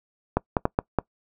clicks, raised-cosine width 1 ms, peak -6 dBFS, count 5, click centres 0.37 / 0.568 / 0.654 / 0.789 / 0.987 s, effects noise-tail reverb RT60 0.1 s tail -24 dB re dry

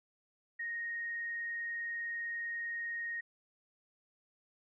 sine tone with vibrato, 1864.7 Hz, A#6, in tune, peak -36 dBFS, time 0.59-3.21 s, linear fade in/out 10 ms, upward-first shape sine, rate 20 Hz, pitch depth 12 cents each way, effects none

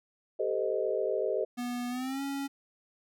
sine chord, A half-diminished seventh, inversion third, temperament equal with one note detuned, 392 / 440 / 513.4 / 622.3 Hz, G4 / A4 / C5 / Eb5, 0 / 0 / -33 / 0 cents, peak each -33 dBFS, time 0.39-1.45 s, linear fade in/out 10 ms
square tone with pitch glide, 244.1 to 277.2 Hz, B3 to C#4, -20 to 0 cents, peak -33 dBFS, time 1.57-2.48 s, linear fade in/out 20 ms, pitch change +220 cents, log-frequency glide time 1.89-2.22 s
effects none

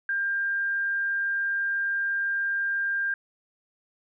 sine tone, 1597 Hz, G6, 32 cents sharp, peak -24 dBFS, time 0.09-3.14 s, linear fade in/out 2 ms, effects none

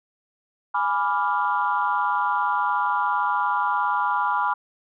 sine chord, G# diminished seventh, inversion none, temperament equal, 830.6 / 987.8 / 1174.7 / 1396.9 Hz, G#5 / B5 / D6 / F6, 0 / 0 / 0 / 0 cents, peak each -26 / -23 / -26 / -27 dBFS, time 0.74-4.54 s, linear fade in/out 10 ms, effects tanh soft clip ceiling -10 dBFS

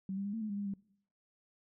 sine tone with pitch steps, 191.6 / 198.1 / 202.2 / 225.3 / 214 / 201.4 / 202.7 / 197.5 Hz, G3 / G3 / G#3 / A3 / A3 / G3 / G#3 / G3, -39 / +18 / -46 / +41 / -48 / +47 / -42 / +13 cents, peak -35 dBFS, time 0.09-0.738 s, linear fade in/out 2 ms, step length 81 ms, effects noise-tail reverb RT60 0.7 s tail -22 dB re dry

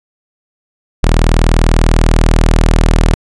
sawtooth tone, 40.12 Hz, E1, 46 cents flat, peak -3 dBFS, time 1.03-3.14 s, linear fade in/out 0 ms, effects resampled to 24000 Hz

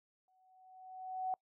sine tone with exponential growth, 748 Hz, F#5, 19 cents sharp, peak -32 dBFS, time 0.28-1.34 s, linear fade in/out 1 ms, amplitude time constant 230 ms, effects noise-tail reverb RT60 0.1 s tail -26 dB re dry

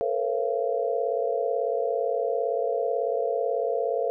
sine tone cluster, 442.6 / 480.5 / 539 / 683 Hz, A4 / B4 / C#5 / F5, +10 / -48 / -49 / -39 cents, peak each -29 dBFS, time 0.01-4.1 s, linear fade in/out 0 ms, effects none

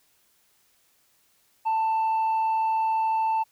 sine tone with tanh clipping, 887 Hz, A5, 14 cents sharp, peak -22 dBFS, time 1.65-3.44 s, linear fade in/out 20 ms, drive 2 dB, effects white hiss -65 dBFS RMS until 3.51 s

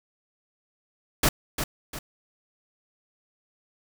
pink noise with echo, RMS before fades -20 dBFS, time 1.23-1.29 s, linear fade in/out 5 ms, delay 350 ms, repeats 2, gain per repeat -8 dB, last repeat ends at 1.99 s, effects none

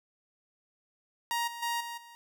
sawtooth tone with level steps, 940 Hz, A#5, 14 cents sharp, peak -25 / -36 / -26 / -34 / -46 dBFS, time 1.31-2.15 s, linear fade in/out 0 ms, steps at 1.47 / 1.62 / 1.8 / 1.97 s, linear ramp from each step 10 ms, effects none

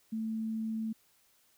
sine tone, 221.5 Hz, A3, 12 cents sharp, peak -32 dBFS, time 0.12-0.93 s, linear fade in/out 10 ms, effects white hiss -68 dBFS RMS until 1.57 s

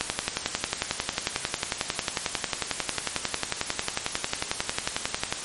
click train, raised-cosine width 0.2 ms, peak -6 dBFS, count 60, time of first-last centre 0.01-5.325 s, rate 11.1 Hz, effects white hiss -34 dBFS RMS until 5.44 s + MP3 48 kbps

